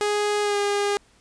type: tone with pitch glide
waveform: sawtooth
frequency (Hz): 415.3 to 406.8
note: G#4 to G#4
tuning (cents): 0 to -36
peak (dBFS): -17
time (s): 0.01-0.97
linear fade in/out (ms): 0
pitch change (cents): -36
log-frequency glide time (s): 0.42-0.57
effects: pink hiss -58 dBFS RMS until 1.2 s + resampled to 22050 Hz